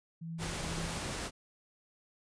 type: tone with tremolo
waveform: sine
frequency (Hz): 164.81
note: E3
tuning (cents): 0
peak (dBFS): -37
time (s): 0.21-0.98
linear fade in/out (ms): 10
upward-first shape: triangle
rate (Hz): 2.1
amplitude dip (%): 70
type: noise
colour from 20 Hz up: pink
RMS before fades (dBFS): -38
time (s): 0.38-1.31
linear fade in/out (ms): 50
effects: resampled to 22050 Hz